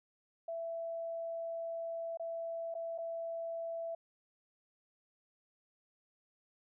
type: tone with dropouts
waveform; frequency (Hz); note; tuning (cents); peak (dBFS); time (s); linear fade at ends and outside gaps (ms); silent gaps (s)
sine; 665; E5; +15; -37; 0.48-3.95; 5; 2.173-2.196 / 2.742-2.75 / 2.979-2.984
effects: none